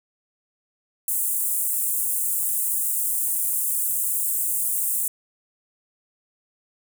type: high-pass noise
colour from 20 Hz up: pink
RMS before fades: -24 dBFS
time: 1.08-5.08 s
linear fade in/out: 2 ms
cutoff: 8100 Hz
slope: 48 dB/octave
effects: none